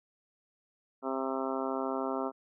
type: harmonic tone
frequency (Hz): 133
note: C3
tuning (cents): +29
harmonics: 2 / 3 / 4 / 5 / 6 / 7 / 8 / 9 / 10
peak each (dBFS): -36 / -37 / -39 / -38 / -42 / -41 / -43 / -43 / -42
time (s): 1.02-2.32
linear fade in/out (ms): 50
effects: none